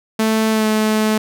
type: tone with pitch glide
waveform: sawtooth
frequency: 220 to 216.2 Hz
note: A3 to A3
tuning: 0 to -30 cents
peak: -10 dBFS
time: 0.19-1.18 s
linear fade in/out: 5 ms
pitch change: -30 cents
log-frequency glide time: 0.51-0.66 s
effects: none